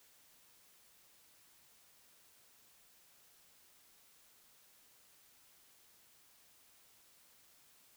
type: silence
effects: white hiss -66 dBFS RMS until 7.96 s